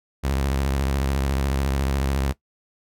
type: tone with vibrato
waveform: sawtooth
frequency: 68 Hz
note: C#2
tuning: 33 cents flat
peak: -17 dBFS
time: 0.23-2.33 s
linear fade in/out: 20 ms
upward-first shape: triangle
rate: 14 Hz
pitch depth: 120 cents each way
effects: noise-tail reverb RT60 0.1 s tail -18 dB re dry